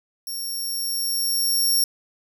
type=tone with level ramp; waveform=15% pulse; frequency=5520 Hz; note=F8; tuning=21 cents flat; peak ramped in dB=-23 to -11 dBFS; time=0.27-1.84 s; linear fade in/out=2 ms; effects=none